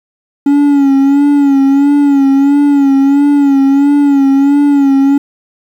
triangle tone with vibrato, 280 Hz, C#4, 18 cents sharp, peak -3 dBFS, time 0.46-5.18 s, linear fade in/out 5 ms, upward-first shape sine, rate 1.5 Hz, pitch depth 51 cents each way, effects 7-bit

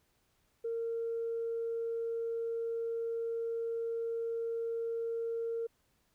sine tone, 460 Hz, A#4, 23 cents flat, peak -32 dBFS, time 0.64-5.67 s, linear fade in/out 10 ms, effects tanh soft clip ceiling -28 dBFS + pink hiss -74 dBFS RMS until 6.14 s

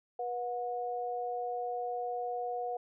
sine tone pair together, 486.4 / 726 Hz, B4 / F#5, -26 / -33 cents, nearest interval perfect fifth, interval 693 cents, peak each -37 / -35 dBFS, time 0.19-2.77 s, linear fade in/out 5 ms, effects none

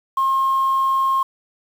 sine tone, 1071 Hz, C6, 40 cents sharp, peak -14 dBFS, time 0.17-1.23 s, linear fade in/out 5 ms, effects tanh soft clip ceiling -12 dBFS + 7-bit

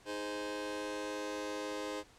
sawtooth chord, Ab major, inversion second, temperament just, 311.5 / 415.3 / 519.1 Hz, Eb4 / Ab4 / C5, +2 / 0 / -14 cents, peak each -38 / -39 / -37 dBFS, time 0.05-2.04 s, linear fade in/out 50 ms, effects pink hiss -61 dBFS RMS until 2.18 s + low-pass 8000 Hz 12 dB/octave

